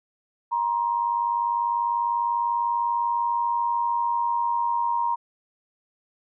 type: tone pair together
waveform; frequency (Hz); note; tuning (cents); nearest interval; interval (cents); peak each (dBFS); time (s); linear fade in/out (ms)
sine; 946.4 / 1046.5; A#5 / C6; +26 / 0; major second; 174; -22 / -29; 0.51-5.16; 20
effects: none